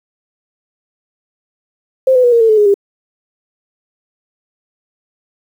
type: tone with pitch steps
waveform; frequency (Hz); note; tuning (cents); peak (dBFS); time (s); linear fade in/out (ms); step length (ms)
sine; 523.3 / 503.7 / 484.9 / 466.7 / 449.3 / 432.5 / 416.3 / 400.7; C5 / B4 / B4 / A#4 / A4 / A4 / G#4 / G4; 0 / +34 / -32 / +2 / +36 / -30 / +4 / +38; -6; 2.07-2.742; 5; 84
effects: 7-bit